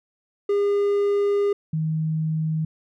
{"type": "tone pair in turn", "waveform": ["triangle", "sine"], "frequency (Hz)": [405.4, 157.85], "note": ["G#4", "D#3"], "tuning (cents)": [-42, 25], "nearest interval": "octave + major third", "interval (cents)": 1633, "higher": "first", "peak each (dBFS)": [-16, -21], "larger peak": "first", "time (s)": [[0.49, 1.53], [1.73, 2.65]], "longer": "first", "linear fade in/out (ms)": 5, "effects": []}